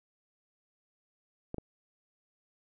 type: clicks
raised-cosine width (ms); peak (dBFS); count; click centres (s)
2; -23 / -24; 2; 1.544 / 1.583
effects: none